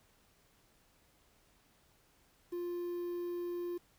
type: tone with quantisation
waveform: triangle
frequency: 350 Hz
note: F4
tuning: 4 cents sharp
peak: -34 dBFS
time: 2.52-3.78 s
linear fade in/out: 10 ms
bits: 10
effects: pink hiss -69 dBFS RMS until 3.98 s